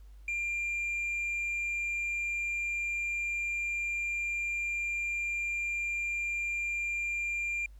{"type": "tone with tanh clipping", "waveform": "sine", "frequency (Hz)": 2389, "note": "D7", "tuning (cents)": 29, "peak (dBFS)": -31, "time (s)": [0.28, 7.66], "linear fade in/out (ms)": 2, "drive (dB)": 2, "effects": ["added 50 Hz sine -48 dBFS peak until 7.79 s", "pink hiss -70 dBFS RMS until 7.79 s"]}